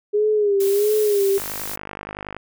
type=tone with vibrato; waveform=sine; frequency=410.2 Hz; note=G#4; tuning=21 cents flat; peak=-15 dBFS; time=0.13-1.39 s; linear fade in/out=20 ms; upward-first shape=sine; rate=1.5 Hz; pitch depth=77 cents each way
type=noise; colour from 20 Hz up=blue; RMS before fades=-30 dBFS; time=0.6-1.76 s; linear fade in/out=5 ms
type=click train; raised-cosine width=0.5 ms; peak=-16 dBFS; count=51; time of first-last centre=1.38-2.366 s; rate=50.7 Hz
effects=none